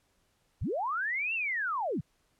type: linear two-way sweep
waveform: sine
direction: up then down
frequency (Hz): 38.89 to 2767 to 99.7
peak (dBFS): -29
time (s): 0.61-2.01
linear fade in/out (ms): 10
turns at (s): 1.34
effects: pink hiss -72 dBFS RMS until 2.39 s + low-pass 12000 Hz 12 dB/octave